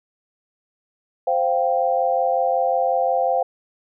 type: chord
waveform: sine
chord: C suspended fourth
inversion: none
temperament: equal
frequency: 523.3 / 698.5 / 784 Hz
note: C5 / F5 / G5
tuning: 0 / 0 / 0 cents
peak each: -21 / -21 / -22 dBFS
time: 1.27-3.43 s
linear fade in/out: 5 ms
effects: none